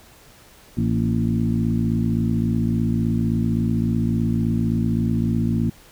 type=harmonic tone with a mistuned harmonic; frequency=55.7 Hz; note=A1; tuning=22 cents sharp; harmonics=1 / 2 / 3 / 4 / 5 / 6; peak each=-30 / -23 / -24 / -22 / -29 / -32 dBFS; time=0.77-5.7 s; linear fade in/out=5 ms; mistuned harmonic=4; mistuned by=+60 cents; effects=pink hiss -49 dBFS RMS until 5.91 s